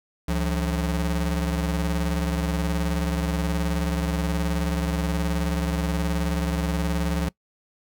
35% pulse ring-modulated tone, 120 Hz, B2, 49 cents flat, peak -18 dBFS, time 0.28-7.29 s, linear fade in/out 5 ms, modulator 50.6 Hz, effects noise-tail reverb RT60 0.1 s tail -22 dB re dry

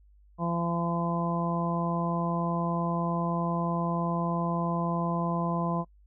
harmonic tone, 170.2 Hz, F3, 44 cents flat, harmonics 1 / 2 / 3 / 4 / 5 / 6, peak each -28 / -37 / -38 / -35 / -40 / -33 dBFS, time 0.38-5.85 s, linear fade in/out 50 ms, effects noise-tail reverb RT60 0.1 s tail -26 dB re dry + added 50 Hz sine -55 dBFS peak until 6.06 s

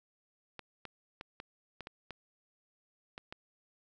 clicks, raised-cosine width 0.3 ms, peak -27 dBFS, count 9, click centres 0.593 / 0.853 / 1.211 / 1.401 / 1.807 / 1.871 / 2.107 / 3.179 / 3.325 s, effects none

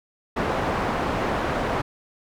white low-pass noise, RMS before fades -25 dBFS, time 0.36-1.82 s, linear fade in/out 10 ms, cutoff 1000 Hz, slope 12 dB/octave, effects none

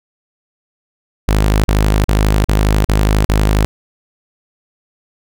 sawtooth tone bursts, 52 Hz, G#1, 3 cents sharp, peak -6 dBFS, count 6, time 1.28-3.65 s, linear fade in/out 0 ms, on 360 ms, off 42 ms, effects none

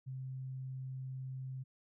sine tone, 131 Hz, C3, 2 cents sharp, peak -40 dBFS, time 0.06-1.64 s, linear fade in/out 20 ms, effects none

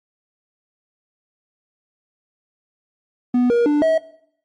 triangle tone with pitch steps, 246.6 / 473.9 / 295.1 / 643 Hz, B3 / A#4 / D4 / E5, -2 / +28 / +8 / -43 cents, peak -11 dBFS, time 3.34-3.98 s, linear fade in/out 5 ms, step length 160 ms, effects noise-tail reverb RT60 0.7 s tail -19 dB re dry + MP3 48 kbps

